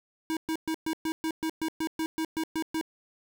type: tone bursts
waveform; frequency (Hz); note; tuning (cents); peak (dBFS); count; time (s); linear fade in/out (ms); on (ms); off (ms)
square; 320; D#4; +49; -28; 14; 0.3-2.812; 0; 68; 120
effects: none